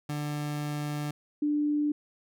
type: tone pair in turn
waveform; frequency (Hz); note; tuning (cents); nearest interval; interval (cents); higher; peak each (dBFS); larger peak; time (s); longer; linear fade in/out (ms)
30% pulse / sine; 147.9 / 295.8; D3 / D4; +13 / +13; octave; 1200; second; -28 / -24; second; 0.09-1.11 / 1.42-1.92; first; 5
effects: none